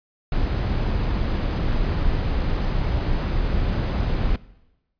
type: noise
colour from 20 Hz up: brown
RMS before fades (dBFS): -22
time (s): 0.32-4.36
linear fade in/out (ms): 2
effects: noise-tail reverb RT60 1.0 s tail -20 dB re dry + resampled to 11025 Hz